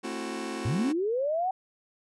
sawtooth chord, F# half-diminished seventh, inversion first, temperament just, 222 / 266.4 / 333 / 370 Hz, A3 / C4 / E4 / F#4, +16 / +31 / +18 / 0 cents, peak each -34 dBFS, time 0.03-0.93 s, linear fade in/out 20 ms
sine linear sweep, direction up, 94.1 to 770 Hz, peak -25 dBFS, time 0.65-1.51 s, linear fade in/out 5 ms
effects resampled to 24000 Hz

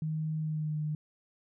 sine tone with pitch glide, 156.4 to 152.21 Hz, D#3 to D#3, +9 to -38 cents, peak -30 dBFS, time 0.02-0.95 s, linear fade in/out 2 ms, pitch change -47 cents, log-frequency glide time 0.39-0.78 s, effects none

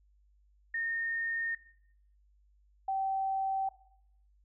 sine tone pair in turn, 1834 / 772.8 Hz, A#6 / G5, -29 / -25 cents, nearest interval octave + minor third, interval 1496 cents, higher first, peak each -31 / -29 dBFS, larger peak second, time 0.74-1.55 / 2.88-3.69 s, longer neither, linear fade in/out 5 ms, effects noise-tail reverb RT60 0.7 s tail -17 dB re dry + added 50 Hz sine -63 dBFS peak until 4.44 s

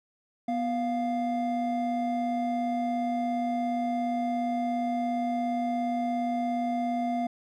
triangle tone pair together, 245.1 / 698.1 Hz, B3 / F5, -13 / -1 cents, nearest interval octave + tritone, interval 1812 cents, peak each -27 dBFS, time 0.48-7.27 s, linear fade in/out 5 ms, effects none

